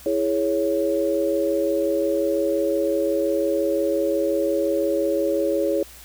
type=chord; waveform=sine; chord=C# minor; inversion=first; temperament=equal; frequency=329.6 / 415.3 / 554.4 Hz; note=E4 / G#4 / C#5; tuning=0 / 0 / 0 cents; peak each=-24 / -24 / -22 dBFS; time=0.06-5.83 s; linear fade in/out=2 ms; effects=added 60 Hz sine -48 dBFS peak until 6.04 s + white hiss -45 dBFS RMS until 6.04 s